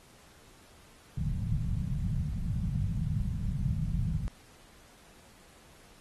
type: low-pass noise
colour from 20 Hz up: white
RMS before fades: -31 dBFS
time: 1.17-4.28 s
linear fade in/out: 0 ms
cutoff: 180 Hz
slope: 48 dB/octave
effects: pink hiss -58 dBFS RMS until 6 s + AAC 32 kbps